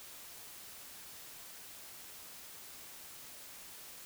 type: silence
effects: white hiss -51 dBFS RMS until 4.05 s